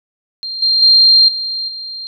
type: tone with level steps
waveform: sine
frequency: 4186 Hz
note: C8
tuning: in tune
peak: -21 / -10 / -5 / -18 / -24 dBFS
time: 0.43-2.07 s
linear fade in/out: 0 ms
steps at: 0.62 / 0.82 / 1.28 / 1.68 s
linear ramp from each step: 5 ms
effects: none